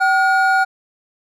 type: tone pair together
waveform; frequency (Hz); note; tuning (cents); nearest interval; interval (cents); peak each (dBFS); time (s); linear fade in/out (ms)
triangle; 766 / 1436.4; G5 / F6; -40 / +48; major seventh; 1088; -13; 0-0.65; 20
effects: none